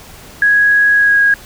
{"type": "tone with pitch glide", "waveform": "sine", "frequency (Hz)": [1661.2, 1642.1], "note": ["G#6", "G#6"], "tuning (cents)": [0, -20], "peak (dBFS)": -7, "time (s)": [0.42, 1.34], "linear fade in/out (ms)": 2, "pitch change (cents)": -20, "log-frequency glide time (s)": [0.93, 1.23], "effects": ["pink hiss -37 dBFS RMS until 1.45 s"]}